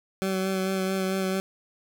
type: tone with vibrato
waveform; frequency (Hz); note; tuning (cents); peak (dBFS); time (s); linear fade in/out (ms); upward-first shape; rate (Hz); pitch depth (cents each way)
20% pulse; 190; F#3; +46; -20; 0.22-1.4; 0; sine; 4.5; 19
effects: none